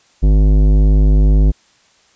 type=tone with tanh clipping; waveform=sine; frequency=51 Hz; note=G#1; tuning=31 cents flat; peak=-9 dBFS; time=0.22-1.52 s; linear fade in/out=20 ms; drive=15 dB; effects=white hiss -53 dBFS RMS until 2.15 s + resampled to 16000 Hz